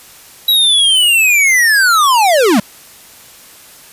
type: linear sweep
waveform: square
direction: down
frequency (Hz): 3900 to 185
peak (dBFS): -8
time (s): 0.48-2.6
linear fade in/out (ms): 5
effects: white hiss -39 dBFS RMS until 3.92 s + resampled to 32000 Hz